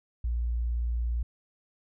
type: tone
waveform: sine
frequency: 58.8 Hz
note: A#1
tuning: 16 cents sharp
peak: -26 dBFS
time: 0.24-1.23 s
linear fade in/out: 5 ms
effects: none